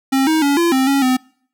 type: tone with pitch steps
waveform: square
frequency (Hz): 268.2 / 316.3 / 282.8 / 341 / 263.3 / 276.5 / 256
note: C4 / D#4 / C#4 / F4 / C4 / C#4 / C4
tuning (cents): +43 / +29 / +35 / -41 / +11 / -4 / -38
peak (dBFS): -13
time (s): 0.12-1.17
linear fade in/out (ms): 10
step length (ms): 150
effects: noise-tail reverb RT60 0.6 s tail -26 dB re dry